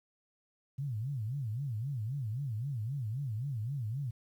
sine tone with vibrato, 123.47 Hz, B2, in tune, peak -33 dBFS, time 0.78-4.11 s, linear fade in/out 10 ms, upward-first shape sine, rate 3.8 Hz, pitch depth 280 cents each way, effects 11-bit

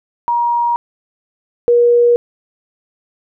sine tone pair in turn, 949 / 478.2 Hz, A#5 / A#4, +31 / +44 cents, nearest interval octave, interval 1187 cents, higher first, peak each -12 / -7 dBFS, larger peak second, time 0.28-0.76 / 1.68-2.16 s, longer neither, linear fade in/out 0 ms, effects none

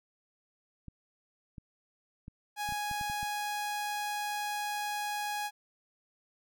clicks, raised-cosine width 5 ms, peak -32 dBFS, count 9, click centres 0.883 / 1.582 / 2.281 / 2.69 / 2.723 / 2.913 / 3.012 / 3.099 / 3.23 s
sawtooth tone, 830.6 Hz, G#5, in tune, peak -29 dBFS, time 2.56-5.51 s, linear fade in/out 50 ms
effects none

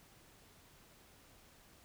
silence, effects pink hiss -63 dBFS RMS until 1.84 s

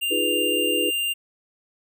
square tone, 2794 Hz, F7, in tune, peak -23 dBFS, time 0.01-1.14 s, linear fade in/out 20 ms
sine chord, F half-diminished seventh, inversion third, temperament equal, 311.1 / 349.2 / 415.3 / 493.9 Hz, Eb4 / F4 / Ab4 / Cb5, 0 / 0 / 0 / 0 cents, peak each -28 dBFS, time 0.1-0.91 s, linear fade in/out 20 ms
effects none

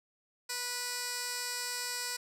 15% pulse tone with band-pass filter, 490.7 Hz, B4, 11 cents flat, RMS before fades -37 dBFS, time 0.49-2.17 s, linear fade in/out 10 ms, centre 6900 Hz, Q 1, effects none

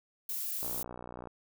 violet noise, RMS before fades -36 dBFS, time 0.29-0.83 s, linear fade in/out 5 ms
click train, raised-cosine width 1 ms, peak -29 dBFS, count 40, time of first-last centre 0.63-1.273 s, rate 60.7 Hz
effects none

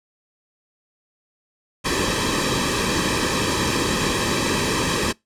pink noise with comb filter, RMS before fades -21 dBFS, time 1.84-5.13 s, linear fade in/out 20 ms, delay 1.4 ms, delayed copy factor -0.8, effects noise-tail reverb RT60 0.2 s tail -25 dB re dry + low-pass 8000 Hz 12 dB/octave

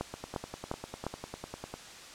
two click trains, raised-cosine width 1 ms, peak -24 / -18 dBFS, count 17 / 4, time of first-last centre 0.14-1.74 / 0.01-1.066 s, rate 10 / 2.84 Hz, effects white hiss -48 dBFS RMS until 2.14 s + low-pass 7000 Hz 12 dB/octave

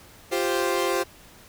sawtooth chord, F suspended second, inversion none, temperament equal, 349.2 / 392 / 523.3 Hz, F4 / G4 / C5, 0 / 0 / 0 cents, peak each -23 dBFS, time 0.31-1.04 s, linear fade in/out 20 ms, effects pink hiss -50 dBFS RMS until 1.48 s

